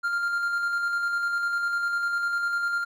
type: tone with tremolo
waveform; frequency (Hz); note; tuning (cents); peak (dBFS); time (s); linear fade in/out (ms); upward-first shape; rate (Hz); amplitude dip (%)
triangle; 1396.9; F6; 0; -21; 0.03-2.85; 20; square; 10; 30
effects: none